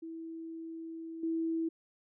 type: tone with level steps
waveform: sine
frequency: 327 Hz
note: E4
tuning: 14 cents flat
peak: -40 / -30 dBFS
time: 0.02-1.69 s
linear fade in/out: 10 ms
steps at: 1.23 s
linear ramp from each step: 5 ms
effects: none